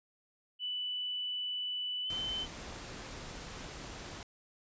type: tone with pitch glide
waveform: sine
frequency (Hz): 2979 to 3065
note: F#7 to G7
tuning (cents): +11 to -40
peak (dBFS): -34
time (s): 0.59-2.47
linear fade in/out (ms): 50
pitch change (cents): +49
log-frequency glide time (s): 2.04-2.1
type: noise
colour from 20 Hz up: pink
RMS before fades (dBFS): -45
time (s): 2.1-4.23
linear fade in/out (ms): 2
effects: resampled to 16000 Hz